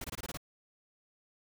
pink noise bursts, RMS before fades -40 dBFS, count 7, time 0.01-0.373 s, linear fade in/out 5 ms, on 33 ms, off 22 ms, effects none

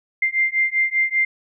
sine beating tone pair, 2093 / 2098.1 Hz, C7 / C7, 0 / +4 cents, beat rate 5.1 Hz, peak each -20 dBFS, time 0.22-1.25 s, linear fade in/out 5 ms, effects none

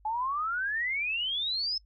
sine exponential sweep, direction up, 843 to 5274 Hz, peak -28 dBFS, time 0.05-1.78 s, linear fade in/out 5 ms, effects noise-tail reverb RT60 0.1 s tail -24 dB re dry + added 50 Hz sine -57 dBFS peak until 1.85 s

